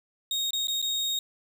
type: tone with dropouts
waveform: 35% pulse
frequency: 3729 Hz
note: A#7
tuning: in tune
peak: -24 dBFS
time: 0.31-1.19 s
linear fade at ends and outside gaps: 2 ms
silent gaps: 0.507-0.532 / 0.672-0.682 / 0.817-0.825 s
effects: none